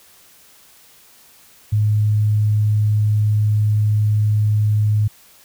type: tone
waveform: sine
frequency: 105.9 Hz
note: G#2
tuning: 34 cents sharp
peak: -13 dBFS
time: 1.72-5.08 s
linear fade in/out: 10 ms
effects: white hiss -49 dBFS RMS until 5.44 s